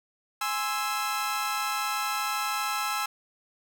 sawtooth chord, Ab augmented, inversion none, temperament equal, 830.6 / 1046.5 / 1318.5 Hz, Ab5 / C6 / E6, 0 / 0 / 0 cents, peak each -29 / -31 / -26 dBFS, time 0.41-3.06 s, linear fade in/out 5 ms, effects none

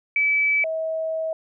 sine tone pair in turn, 2300 / 642.1 Hz, D7 / E5, -37 / -46 cents, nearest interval octave + minor seventh, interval 2209 cents, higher first, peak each -17 / -23 dBFS, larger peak first, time 0.16-0.64 / 0.64-1.33 s, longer second, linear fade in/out 2 ms, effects none

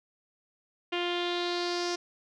sawtooth tone with low-pass filter sweep, 350.6 Hz, F4, 7 cents sharp, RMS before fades -31 dBFS, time 0.92-1.96 s, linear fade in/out 10 ms, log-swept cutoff 2900 to 5500 Hz, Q 4.3, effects none

